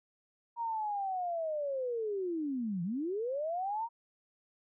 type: linear two-way sweep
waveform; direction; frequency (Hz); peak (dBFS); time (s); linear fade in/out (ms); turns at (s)
sine; down then up; 948 to 164.81 to 948; -32; 0.56-3.89; 50; 2.83
effects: none